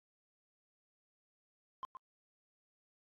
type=tone with echo; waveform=sine; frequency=1046.5 Hz; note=C6; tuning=in tune; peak=-36 dBFS; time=1.83-1.85 s; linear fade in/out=0 ms; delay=120 ms; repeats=1; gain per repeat=-9 dB; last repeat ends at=1.97 s; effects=tanh soft clip ceiling -38 dBFS + AAC 64 kbps